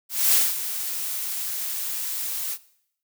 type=noise with ADSR envelope; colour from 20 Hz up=blue; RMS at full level=-17 dBFS; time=0.09-2.58 s; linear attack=240 ms; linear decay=210 ms; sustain=-12 dB; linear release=51 ms; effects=noise-tail reverb RT60 0.7 s tail -19 dB re dry